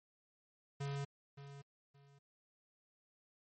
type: tone with echo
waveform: square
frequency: 140.4 Hz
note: C#3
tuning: 22 cents sharp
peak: -39 dBFS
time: 0.8-1.05 s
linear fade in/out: 10 ms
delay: 570 ms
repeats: 2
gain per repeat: -12 dB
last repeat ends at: 2.19 s
effects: MP3 32 kbps